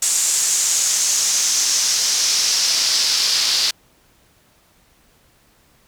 pink noise with band-pass filter sweep, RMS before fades -18 dBFS, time 0.02-3.71 s, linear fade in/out 5 ms, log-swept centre 7500 to 4600 Hz, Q 3.3, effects pink hiss -56 dBFS RMS until 5.87 s

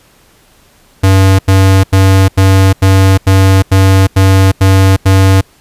square tone bursts, 95.9 Hz, G2, 37 cents flat, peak -4 dBFS, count 10, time 1.03-5.413 s, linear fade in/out 10 ms, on 360 ms, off 87 ms, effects pink hiss -46 dBFS RMS until 5.6 s + resampled to 32000 Hz

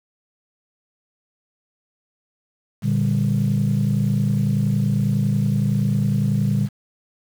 sine chord, G minor, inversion first, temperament equal with one note detuned, 116.54 / 146.83 / 198.28 Hz, Bb2 / D3 / G3, 0 / 0 / +20 cents, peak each -20 dBFS, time 2.82-6.69 s, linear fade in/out 50 ms, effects tanh soft clip ceiling -11 dBFS + 7-bit

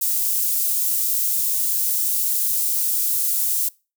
white high-pass noise, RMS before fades -21 dBFS, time 0.01-3.69 s, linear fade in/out 10 ms, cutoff 9100 Hz, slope 12 dB/octave, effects noise-tail reverb RT60 0.3 s tail -23 dB re dry

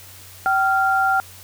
sine tone pair together, 770.7 / 1390 Hz, G5 / F6, -30 / -9 cents, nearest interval minor seventh, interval 1021 cents, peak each -18 dBFS, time 0.46-1.2 s, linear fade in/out 0 ms, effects added 93 Hz sine -46 dBFS peak until 1.43 s + white hiss -43 dBFS RMS until 1.43 s

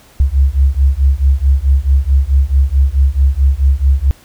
sine beating tone pair, 66 / 70.6 Hz, C2 / C#2, +16 / +32 cents, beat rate 4.6 Hz, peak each -11 dBFS, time 0.2-4.11 s, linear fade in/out 0 ms, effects pink hiss -45 dBFS RMS until 4.24 s

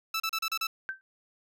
15% pulse tone bursts, 1318.5 Hz, E6, in tune, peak -22 dBFS, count 6, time 0.14-0.67 s, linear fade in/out 5 ms, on 60 ms, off 34 ms
sine tone with exponential decay, 1554 Hz, G6, 16 cents flat, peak -27 dBFS, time 0.89-1.01 s, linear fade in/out 0 ms, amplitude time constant 26 ms
effects none

